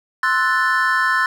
triangle chord, F# half-diminished seventh, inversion second, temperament equal, 1046.5 / 1318.5 / 1480 / 1760 Hz, C6 / E6 / F#6 / A6, 0 / 0 / 0 / 0 cents, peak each -19 / -21 / -19 / -17 dBFS, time 0.23-1.26 s, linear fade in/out 2 ms, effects none

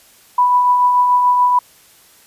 sine tone with tremolo, 987.8 Hz, B5, in tune, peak -8 dBFS, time 0.38-1.59 s, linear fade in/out 5 ms, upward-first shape triangle, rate 6.9 Hz, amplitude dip 35%, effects white hiss -48 dBFS RMS until 2.26 s + resampled to 32000 Hz

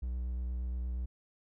triangle tone with vibrato, 61.6 Hz, B1, 4 cents flat, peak -31 dBFS, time 0.02-1.06 s, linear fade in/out 10 ms, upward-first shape square, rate 8.5 Hz, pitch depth 18 cents each way, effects none

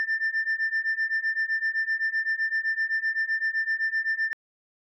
sine beating tone pair, 1781 / 1788.8 Hz, A6 / A6, +21 / +28 cents, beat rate 7.8 Hz, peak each -26 / -25 dBFS, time 0-4.33 s, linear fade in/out 0 ms, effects tanh soft clip ceiling -20 dBFS

